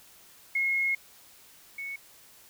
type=tone pair in turn; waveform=sine; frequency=2162 / 2213 Hz; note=C#7 / C#7; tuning=-44 / -3 cents; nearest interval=unison; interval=41 cents; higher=second; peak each=-24 / -34 dBFS; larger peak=first; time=0.55-0.95 / 1.78-1.96 s; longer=first; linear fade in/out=5 ms; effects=white hiss -55 dBFS RMS until 2.49 s